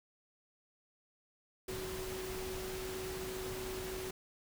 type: tone in noise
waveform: sine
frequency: 374.6 Hz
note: F#4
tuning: 21 cents sharp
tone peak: -41 dBFS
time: 1.68-4.11 s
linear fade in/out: 5 ms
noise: pink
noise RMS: -44 dBFS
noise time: 1.68-4.11 s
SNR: 0 dB
effects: none